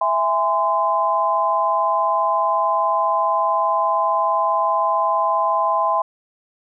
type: chord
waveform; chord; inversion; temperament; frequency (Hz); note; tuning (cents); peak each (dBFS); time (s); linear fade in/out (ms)
sine; E augmented; none; just; 659.3 / 824.1 / 1030.1; E5 / G#5 / B#5; 0 / -14 / -27; -22 / -22 / -18; 0.01-6.02; 5
effects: none